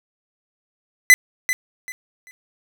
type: tone with echo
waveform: 45% pulse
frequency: 2016 Hz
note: B6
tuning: 35 cents sharp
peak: -6 dBFS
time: 1.1-1.14 s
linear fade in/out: 0 ms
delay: 390 ms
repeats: 3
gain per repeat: -12 dB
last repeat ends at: 2.31 s
effects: none